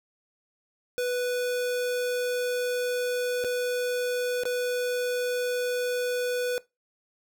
square tone with dropouts, 493.9 Hz, B4, in tune, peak -26 dBFS, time 0.98-6.58 s, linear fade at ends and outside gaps 0 ms, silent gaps 3.44-3.446 / 4.435-4.454 s, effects noise-tail reverb RT60 0.2 s tail -19 dB re dry

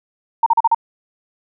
sine tone bursts, 918 Hz, A#5, 27 cents flat, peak -9 dBFS, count 5, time 0.43-0.747 s, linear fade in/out 5 ms, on 33 ms, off 38 ms, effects none

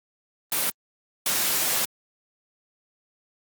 white noise bursts at uneven times, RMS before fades -24 dBFS, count 2, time 0.52-0.7 / 1.26-1.85 s, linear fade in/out 2 ms, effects high-pass 150 Hz 12 dB/octave + Opus 32 kbps

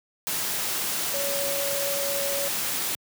sine tone in noise, 561 Hz, C#5, 21 cents sharp, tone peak -29 dBFS, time 1.14-2.48 s, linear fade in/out 0 ms, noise white, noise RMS -28 dBFS, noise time 0.27-2.95 s, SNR -4 dB, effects high-pass 100 Hz 12 dB/octave

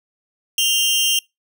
sawtooth tone pair together, 2798 / 3138 Hz, F7 / G7, +3 / +1 cents, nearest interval major second, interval 198 cents, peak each -15 dBFS, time 0.58-1.19 s, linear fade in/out 2 ms, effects noise-tail reverb RT60 0.2 s tail -25 dB re dry

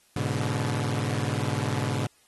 sawtooth chord, G# diminished, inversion none, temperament equal with one note detuned, 103.83 / 123.47 / 143.89 Hz, G#2 / B2 / D3, 0 / 0 / -35 cents, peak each -26 dBFS, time 0.16-2.07 s, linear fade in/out 5 ms, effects white hiss -62 dBFS RMS until 2.27 s + AAC 32 kbps

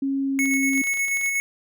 sine tone with pitch glide, 273.2 to 270.4 Hz, C#4 to C#4, -25 to -43 cents, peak -21 dBFS, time 0.02-0.82 s, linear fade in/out 5 ms, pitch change -18 cents, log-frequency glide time 0.2-0.5 s
square tone with tremolo, 2200 Hz, C#7, 14 cents flat, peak -21 dBFS, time 0.39-1.4 s, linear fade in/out 0 ms, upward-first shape square, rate 8.3 Hz, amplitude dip 30%
clicks, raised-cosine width 0.2 ms, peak -23 dBFS, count 12, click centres 0.457 / 0.538 / 0.734 / 0.777 / 0.838 / 0.871 / 0.939 / 0.973 / 1.083 / 1.171 / 1.213 / 1.261 s
effects none

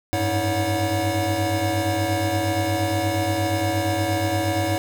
square tone cluster, 95 / 103.5 / 323.1 / 566 / 729 Hz, F#2 / G#2 / E4 / C#5 / F#5, +46 / -5 / -35 / +36 / -26 cents, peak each -28 / -28 / -27 / -28 / -28 dBFS, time 0.13-4.78 s, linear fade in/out 0 ms, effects none

